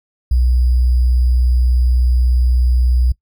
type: tone with sample-and-hold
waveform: sine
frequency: 61.74 Hz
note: B1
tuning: in tune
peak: -10 dBFS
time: 0.31-3.12 s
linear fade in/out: 5 ms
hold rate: 4900 Hz
effects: noise-tail reverb RT60 0.1 s tail -22 dB re dry